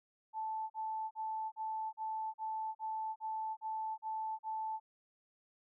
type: tone bursts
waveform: sine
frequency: 877 Hz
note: A5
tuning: 6 cents flat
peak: -36 dBFS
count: 11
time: 0.33-4.8 s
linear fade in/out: 50 ms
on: 370 ms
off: 40 ms
effects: none